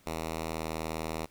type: tone with pitch glide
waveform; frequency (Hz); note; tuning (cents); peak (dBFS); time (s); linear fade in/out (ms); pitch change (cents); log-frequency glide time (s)
5% pulse; 80.6 to 79.95; E2 to D#2; -38 to +48; -22; 0.06-1.26; 10; -14; 0.51-0.65
effects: pink hiss -63 dBFS RMS until 1.3 s